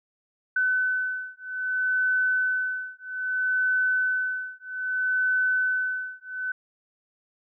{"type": "beating tone pair", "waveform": "sine", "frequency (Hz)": [1510, 1510.62], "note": ["F#6", "F#6"], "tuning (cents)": [35, 35], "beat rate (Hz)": 0.62, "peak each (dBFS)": -26, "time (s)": [0.56, 6.52], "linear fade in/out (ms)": 5, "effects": []}